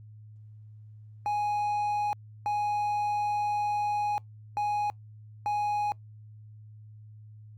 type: tone bursts at uneven times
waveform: triangle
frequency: 830.6 Hz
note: G#5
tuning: in tune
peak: -24 dBFS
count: 4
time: 1.26-2.13 / 2.46-4.18 / 4.57-4.9 / 5.46-5.92 s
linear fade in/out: 0 ms
effects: added 107 Hz sine -46 dBFS peak until 7.57 s + Opus 48 kbps